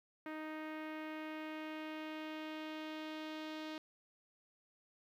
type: tone with low-pass filter sweep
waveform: sawtooth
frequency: 311.1 Hz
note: D#4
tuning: in tune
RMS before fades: -45 dBFS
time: 0.26-3.78 s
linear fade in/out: 2 ms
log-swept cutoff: 2000 to 3900 Hz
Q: 1.8
effects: 12-bit